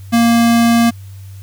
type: tone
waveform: square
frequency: 233.1 Hz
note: A#3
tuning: in tune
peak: -9 dBFS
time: 0.12-0.91 s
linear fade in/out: 20 ms
effects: added 97 Hz sine -30 dBFS peak until 1.42 s + white hiss -48 dBFS RMS until 1.42 s